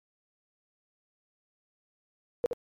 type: tone with echo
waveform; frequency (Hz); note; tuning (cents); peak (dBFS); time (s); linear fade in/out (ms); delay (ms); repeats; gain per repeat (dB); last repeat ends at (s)
sine; 482.7; B4; -40; -21; 2.44-2.46; 0; 71; 1; -7; 2.531
effects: MP3 64 kbps